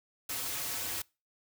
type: noise with comb filter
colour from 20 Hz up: white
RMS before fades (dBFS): -36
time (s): 0.29-1.02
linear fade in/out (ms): 5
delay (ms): 5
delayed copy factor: -0.7
effects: noise-tail reverb RT60 0.3 s tail -25 dB re dry